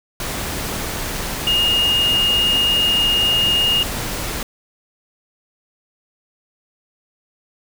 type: tone in noise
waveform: sine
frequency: 2846 Hz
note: F7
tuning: 32 cents sharp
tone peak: -14 dBFS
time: 1.47-3.83 s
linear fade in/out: 2 ms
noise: pink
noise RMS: -25 dBFS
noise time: 0.2-4.43 s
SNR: +8 dB
effects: none